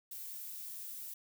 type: noise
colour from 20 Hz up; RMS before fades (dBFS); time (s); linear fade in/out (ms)
violet; -45; 0.11-1.14; 5
effects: none